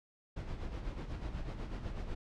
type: noise with tremolo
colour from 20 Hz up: brown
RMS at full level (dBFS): -38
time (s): 0.36-2.15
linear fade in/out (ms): 10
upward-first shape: sine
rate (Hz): 8.1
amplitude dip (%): 55
effects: low-pass 5000 Hz 12 dB/octave